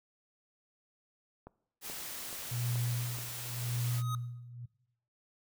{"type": "click train", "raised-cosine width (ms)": 1, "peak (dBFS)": -33, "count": 5, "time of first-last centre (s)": [1.47, 3.187], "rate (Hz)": 2.33}
{"type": "noise", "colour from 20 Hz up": "white", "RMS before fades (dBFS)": -42, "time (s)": [1.81, 4.03], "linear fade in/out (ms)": 50}
{"type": "tone with tremolo", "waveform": "sine", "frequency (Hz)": 120.7, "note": "B2", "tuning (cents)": -39, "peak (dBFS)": -30, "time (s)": [2.51, 4.66], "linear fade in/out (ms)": 10, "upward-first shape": "sine", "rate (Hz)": 0.89, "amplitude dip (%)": 85}
{"type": "tone with exponential growth", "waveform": "square", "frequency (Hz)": 1255, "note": "D#6", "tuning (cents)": 15, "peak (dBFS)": -35, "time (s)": [3.75, 4.15], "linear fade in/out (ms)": 2, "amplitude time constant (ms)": 85}
{"effects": ["noise-tail reverb RT60 0.8 s tail -20 dB re dry"]}